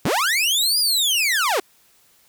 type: linear two-way sweep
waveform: sawtooth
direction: up then down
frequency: 87.8 to 4978 to 335 Hz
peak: -14 dBFS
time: 0.05-1.6 s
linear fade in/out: 5 ms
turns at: 0.79 s
effects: white hiss -57 dBFS RMS until 2.28 s